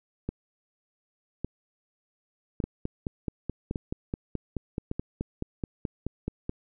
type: two click trains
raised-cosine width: 3 ms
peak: -17 / -17 dBFS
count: 19 / 5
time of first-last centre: 2.64-6.494 / 0.29-4.914 s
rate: 4.67 / 0.865 Hz
effects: none